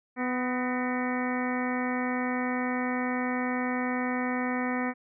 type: harmonic tone with a mistuned harmonic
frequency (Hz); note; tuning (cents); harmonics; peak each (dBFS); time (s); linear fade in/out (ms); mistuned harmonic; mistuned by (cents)
250; B3; +21; 1 / 2 / 3 / 4 / 5 / 6 / 7 / 8 / 9; -29 / -36 / -36 / -39 / -39 / -42 / -37 / -41 / -39; 0.16-4.94; 50; 7; +70
effects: none